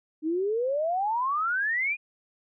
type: exponential sweep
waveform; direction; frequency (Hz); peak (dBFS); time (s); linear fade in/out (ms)
sine; up; 301.5 to 2489; -24; 0.22-1.97; 50
effects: none